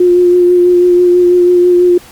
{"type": "tone with vibrato", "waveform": "sine", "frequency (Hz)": 355.5, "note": "F4", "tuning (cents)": 31, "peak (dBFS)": -4, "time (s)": [0, 1.98], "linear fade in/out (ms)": 5, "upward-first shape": "sine", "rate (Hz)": 6.1, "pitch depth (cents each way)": 17, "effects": ["pink hiss -37 dBFS RMS until 2.11 s", "Opus 48 kbps"]}